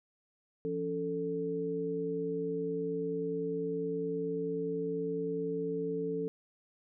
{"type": "tone cluster", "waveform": "sine", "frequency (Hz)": [171.6, 281.3, 442.2], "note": ["F3", "C#4", "A4"], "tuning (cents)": [-30, 26, 9], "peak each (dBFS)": [-39, -39, -33], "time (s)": [0.65, 6.28], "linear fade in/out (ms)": 0, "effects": []}